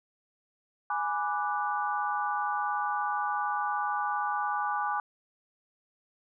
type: chord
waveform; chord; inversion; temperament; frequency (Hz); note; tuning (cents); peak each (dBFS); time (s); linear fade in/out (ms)
sine; G# half-diminished seventh; none; equal; 830.6 / 987.8 / 1174.7 / 1480; G#5 / B5 / D6 / F#6; 0 / 0 / 0 / 0; -31 / -36 / -32 / -36; 0.9-5; 2
effects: none